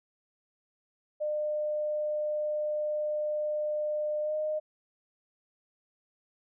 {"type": "tone with pitch glide", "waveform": "sine", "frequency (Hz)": [603, 613.9], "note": ["D5", "D#5"], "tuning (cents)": [46, -23], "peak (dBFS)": -28, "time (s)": [1.2, 4.6], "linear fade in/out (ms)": 20, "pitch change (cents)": 31, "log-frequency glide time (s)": [4.22, 4.34], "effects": []}